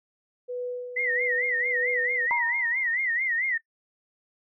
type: tone with tremolo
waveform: sine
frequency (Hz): 493.9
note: B4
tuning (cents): 0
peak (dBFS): -28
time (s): 0.48-2.27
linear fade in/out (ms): 20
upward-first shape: sine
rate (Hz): 1.6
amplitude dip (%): 55
type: tone with vibrato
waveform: sine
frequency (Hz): 1975.5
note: B6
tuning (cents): 0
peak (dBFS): -24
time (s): 0.96-3.58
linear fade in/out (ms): 10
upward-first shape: sine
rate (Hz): 4.5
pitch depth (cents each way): 140
type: tone with exponential decay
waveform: sine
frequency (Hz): 950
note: A#5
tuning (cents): +33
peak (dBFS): -22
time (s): 2.31-3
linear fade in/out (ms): 0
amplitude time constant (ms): 150
effects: noise-tail reverb RT60 0.1 s tail -18 dB re dry